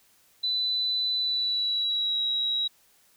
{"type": "tone with pitch glide", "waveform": "sine", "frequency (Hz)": [3994, 3856], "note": ["B7", "B7"], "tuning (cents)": [19, -42], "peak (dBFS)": -24, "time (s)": [0.43, 2.68], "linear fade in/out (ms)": 10, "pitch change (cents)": -61, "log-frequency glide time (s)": [1.17, 2.2], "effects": ["white hiss -62 dBFS RMS until 3.16 s"]}